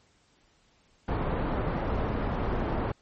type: low-pass noise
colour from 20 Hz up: pink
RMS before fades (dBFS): -29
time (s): 1.08-2.92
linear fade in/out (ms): 5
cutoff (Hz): 1100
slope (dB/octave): 12
effects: pink hiss -65 dBFS RMS until 3.01 s + MP3 32 kbps